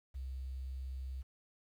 sine tone, 65.41 Hz, C2, in tune, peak -39 dBFS, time 0.14-1.23 s, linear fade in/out 20 ms, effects 11-bit

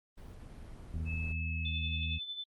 brown noise, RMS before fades -47 dBFS, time 0.17-1.33 s, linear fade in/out 10 ms
harmonic tone, 80.4 Hz, E2, 43 cents flat, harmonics 1 / 2 / 3, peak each -34 / -43 / -49 dBFS, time 0.93-2.19 s, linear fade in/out 20 ms
sine tone with pitch glide, 2603 to 2587 Hz, E7 to E7, -22 to -33 cents, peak -39 dBFS, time 1.05-2.21 s, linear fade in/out 50 ms, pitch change -11 cents, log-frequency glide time 1.41-1.58 s
sine tone with tremolo, 3516 Hz, A7, 2 cents flat, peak -36 dBFS, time 1.65-2.44 s, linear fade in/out 5 ms, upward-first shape sine, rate 11 Hz, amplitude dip 60%
effects Opus 24 kbps

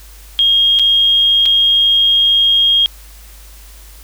sine tone with dropouts, 3249 Hz, G#7, 39 cents flat, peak -8 dBFS, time 0.39-2.86 s, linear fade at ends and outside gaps 0 ms, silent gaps 0.789-0.795 / 1.456-1.46 s, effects added 51 Hz sine -36 dBFS peak until 4.03 s + white hiss -42 dBFS RMS until 4.03 s

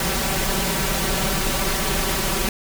pink noise with comb filter, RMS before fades -22 dBFS, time 0-2.49 s, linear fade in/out 2 ms, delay 5.2 ms, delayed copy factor +0.85, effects none

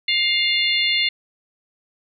harmonic tone, 704 Hz, F5, 14 cents sharp, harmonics 3 / 4 / 5 / 6, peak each -21 / -22 / -23 / -24 dBFS, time 0.08-1.09 s, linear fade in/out 5 ms, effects none

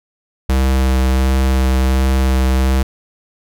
square tone with vibrato, 65.41 Hz, C2, in tune, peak -12 dBFS, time 0.49-2.83 s, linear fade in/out 5 ms, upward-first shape sine, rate 1.4 Hz, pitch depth 12 cents each way, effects none

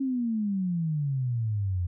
sine exponential sweep, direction down, 274.2 to 86.2 Hz, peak -25 dBFS, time 0-1.87 s, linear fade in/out 10 ms, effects none

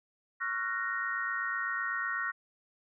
sine chord, Gb major seventh, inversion second, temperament equal with one note detuned, 1108.7 / 1372.1 / 1480 / 1864.7 Hz, Db6 / F6 / Gb6 / Bb6, 0 / -31 / 0 / 0 cents, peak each -39 / -37 / -37 / -34 dBFS, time 0.4-2.32 s, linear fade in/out 20 ms, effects none

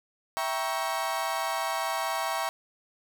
35% pulse chord, E diminished seventh, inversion none, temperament equal with one note detuned, 659.3 / 784 / 945.3 / 1108.7 Hz, E5 / G5 / Bb5 / Db6, 0 / 0 / +24 / 0 cents, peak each -32 dBFS, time 0.37-2.49 s, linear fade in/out 0 ms, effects none

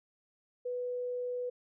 sine tone, 493.9 Hz, B4, in tune, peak -33 dBFS, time 0.65-1.5 s, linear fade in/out 10 ms, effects none

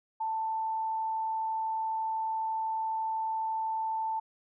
sine tone, 886 Hz, A5, 12 cents sharp, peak -29 dBFS, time 0.2-4.2 s, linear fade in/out 10 ms, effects none

